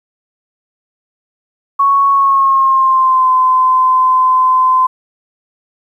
sine tone with pitch glide, 1108.7 to 1028.5 Hz, C#6 to C6, 0 to -30 cents, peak -7 dBFS, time 1.79-4.87 s, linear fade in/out 10 ms, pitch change -130 cents, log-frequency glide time 2.11-3.3 s, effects 8-bit

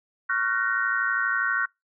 sine chord, Gb major seventh, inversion second, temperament equal with one note detuned, 1108.7 / 1396.9 / 1509.3 / 1864.7 Hz, Db6 / F6 / Gb6 / Bb6, 0 / 0 / +34 / 0 cents, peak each -31 / -28 / -25 / -30 dBFS, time 0.29-1.66 s, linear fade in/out 10 ms, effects noise-tail reverb RT60 0.2 s tail -26 dB re dry

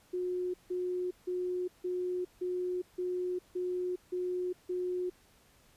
sine tone bursts, 361.6 Hz, F#4, 40 cents flat, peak -31 dBFS, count 9, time 0.13-5.1 s, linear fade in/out 10 ms, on 410 ms, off 160 ms, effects pink hiss -64 dBFS RMS until 5.76 s + resampled to 32000 Hz

